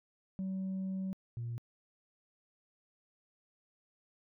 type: tone pair in turn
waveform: sine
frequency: 190 / 117.87 Hz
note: F#3 / A#2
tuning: +46 / +20 cents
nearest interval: minor sixth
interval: 826 cents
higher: first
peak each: -32 / -35 dBFS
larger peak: first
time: 0.39-1.13 / 1.37-1.58 s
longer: first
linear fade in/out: 0 ms
effects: tanh soft clip ceiling -33 dBFS